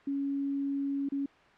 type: tone with dropouts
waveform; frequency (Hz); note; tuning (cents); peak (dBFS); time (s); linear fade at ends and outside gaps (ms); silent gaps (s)
sine; 278.4; C#4; +8; -29; 0.07-1.26; 5; 1.089-1.12
effects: white hiss -58 dBFS RMS until 1.57 s + low-pass 2000 Hz 12 dB/octave